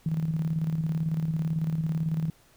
sine tone with tremolo, 160 Hz, D#3, 49 cents sharp, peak -23 dBFS, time 0.06-2.3 s, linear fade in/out 2 ms, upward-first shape square, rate 18 Hz, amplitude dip 50%, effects pink hiss -60 dBFS RMS until 2.56 s

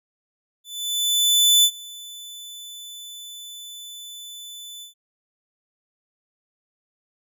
sawtooth tone with ADSR envelope, 3500 Hz, A7, 10 cents flat, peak -9 dBFS, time 0.64-4.94 s, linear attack 1000 ms, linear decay 65 ms, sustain -24 dB, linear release 120 ms, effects none

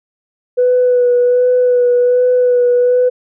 sine tone with vibrato, 493.9 Hz, B4, in tune, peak -7 dBFS, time 0.57-3.1 s, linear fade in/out 20 ms, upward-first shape sine, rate 1.3 Hz, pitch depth 20 cents each way, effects tanh soft clip ceiling -4 dBFS

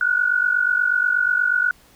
sine tone pair together, 1442 / 1490.3 Hz, F#6 / F#6, -45 / +12 cents, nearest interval minor second, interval 57 cents, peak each -19 / -19 dBFS, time 0.01-1.71 s, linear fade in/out 2 ms, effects pink hiss -53 dBFS RMS until 1.95 s

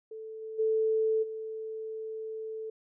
sine tone with level steps, 440 Hz, A4, in tune, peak -39 / -37 / -24 / -35 dBFS, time 0.11-2.7 s, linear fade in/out 5 ms, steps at 0.41 / 0.58 / 1.22 s, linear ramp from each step 20 ms, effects none

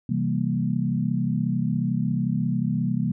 sine chord, C dominant seventh, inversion none, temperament equal, 130.81 / 164.81 / 196 / 233.1 Hz, C3 / E3 / G3 / Bb3, 0 / 0 / 0 / 0 cents, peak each -27 dBFS, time 0.09-3.12 s, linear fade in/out 5 ms, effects none

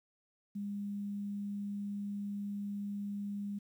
sine tone with quantisation, 202.7 Hz, G#3, 42 cents flat, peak -36 dBFS, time 0.55-3.59 s, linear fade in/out 10 ms, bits 11, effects none

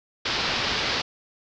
white low-pass noise, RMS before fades -26 dBFS, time 0.25-1.02 s, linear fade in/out 10 ms, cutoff 5100 Hz, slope 48 dB/octave, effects none

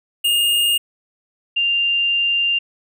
square / sine tone pair in turn, 2832 / 2791 Hz, F7 / F7, +23 / -2 cents, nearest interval unison, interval 25 cents, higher first, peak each -15 dBFS, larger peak neither, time 0.24-0.78 / 1.56-2.59 s, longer second, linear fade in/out 10 ms, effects none

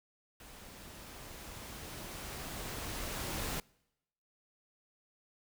pink noise with level ramp, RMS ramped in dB -53 to -37 dBFS, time 0.4-3.6 s, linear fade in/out 2 ms, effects noise-tail reverb RT60 0.9 s tail -26 dB re dry

